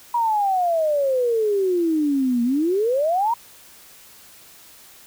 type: exponential two-way sweep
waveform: sine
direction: down then up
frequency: 967 to 233.1 to 967 Hz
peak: -17 dBFS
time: 0.14-3.34 s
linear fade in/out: 5 ms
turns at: 2.43 s
effects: white hiss -47 dBFS RMS until 5.06 s